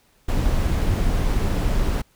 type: noise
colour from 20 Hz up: brown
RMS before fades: -20 dBFS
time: 0.28-2.02 s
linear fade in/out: 10 ms
effects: pink hiss -60 dBFS RMS until 2.15 s